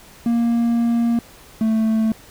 triangle tone pair in turn, 234.1 / 221 Hz, A#3 / A3, +8 / +8 cents, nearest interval minor second, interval 100 cents, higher first, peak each -13 dBFS, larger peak neither, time 0.26-1.19 / 1.61-2.12 s, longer first, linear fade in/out 2 ms, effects pink hiss -45 dBFS RMS until 2.3 s

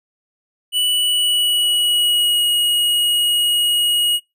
square tone with pitch glide, 2960 to 2892 Hz, F#7 to F#7, 0 to -40 cents, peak -15 dBFS, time 0.72-4.2 s, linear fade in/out 50 ms, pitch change -40 cents, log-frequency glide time 0.9-2.46 s, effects noise-tail reverb RT60 0.2 s tail -20 dB re dry

